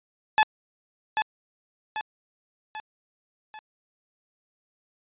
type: tone with echo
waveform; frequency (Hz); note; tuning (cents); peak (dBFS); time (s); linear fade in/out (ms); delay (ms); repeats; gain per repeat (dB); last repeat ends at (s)
sawtooth; 863; A5; -34; -12; 0.38-0.43; 0; 790; 4; -6; 3.59
effects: resampled to 8000 Hz